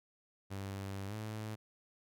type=tone with pitch glide; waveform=sawtooth; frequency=98 to 108.11 Hz; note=G2 to A2; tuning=0 to -30 cents; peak=-36 dBFS; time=0.5-1.56 s; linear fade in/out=20 ms; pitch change=+170 cents; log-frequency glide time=1.07-1.15 s; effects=none